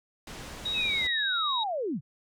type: low-pass noise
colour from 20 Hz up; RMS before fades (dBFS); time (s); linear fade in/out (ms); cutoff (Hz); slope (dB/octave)
pink; -42; 0.27-1.07; 2; 8000; 12
type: tone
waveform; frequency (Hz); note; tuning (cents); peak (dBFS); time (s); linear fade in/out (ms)
sine; 3800; A#7; +33; -28; 0.65-1.64; 10
type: linear sweep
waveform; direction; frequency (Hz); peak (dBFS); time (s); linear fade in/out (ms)
sine; down; 2655 to 108.6; -28; 0.73-2.01; 50
effects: none